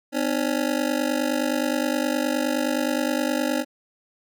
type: ring-modulated tone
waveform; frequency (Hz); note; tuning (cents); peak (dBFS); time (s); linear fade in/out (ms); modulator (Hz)
25% pulse; 279.2; C#4; +13; -15; 0.12-3.65; 50; 24.8
effects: none